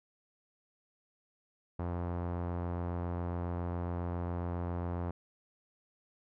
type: tone with low-pass filter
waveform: sawtooth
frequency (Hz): 87.31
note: F2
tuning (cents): 0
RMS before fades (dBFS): -36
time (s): 1.79-5.11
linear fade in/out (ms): 5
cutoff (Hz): 1000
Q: 1.3
effects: none